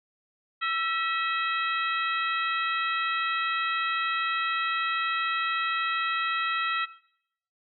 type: harmonic tone with a mistuned harmonic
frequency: 644 Hz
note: E5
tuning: 41 cents flat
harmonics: 2 / 3 / 4 / 5 / 6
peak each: -28 / -32 / -34 / -36 / -38 dBFS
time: 0.61-6.86 s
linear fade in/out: 20 ms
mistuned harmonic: 2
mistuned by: +60 cents
effects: noise-tail reverb RT60 0.7 s tail -17 dB re dry